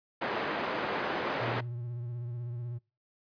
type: band-pass noise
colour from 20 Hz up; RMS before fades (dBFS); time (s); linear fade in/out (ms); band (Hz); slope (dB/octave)
pink; -33; 0.21-1.61; 10; 320 to 2100; 12
type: tone with vibrato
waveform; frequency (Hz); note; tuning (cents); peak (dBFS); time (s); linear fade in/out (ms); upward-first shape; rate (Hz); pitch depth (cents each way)
triangle; 120; B2; -49; -33; 1.4-2.79; 20; triangle; 16; 53
effects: noise-tail reverb RT60 0.3 s tail -24 dB re dry + resampled to 11025 Hz